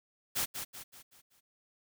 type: noise with echo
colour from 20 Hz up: white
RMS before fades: -32 dBFS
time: 0.35-0.46 s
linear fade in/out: 20 ms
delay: 190 ms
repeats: 5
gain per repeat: -7 dB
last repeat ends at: 1.41 s
effects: none